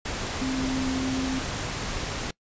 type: tone in noise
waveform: sine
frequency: 261.6 Hz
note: C4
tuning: in tune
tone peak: -26 dBFS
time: 0.41-1.39 s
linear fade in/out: 5 ms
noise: pink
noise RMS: -31 dBFS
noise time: 0.05-2.31 s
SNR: +2 dB
effects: noise-tail reverb RT60 0.1 s tail -24 dB re dry + resampled to 16000 Hz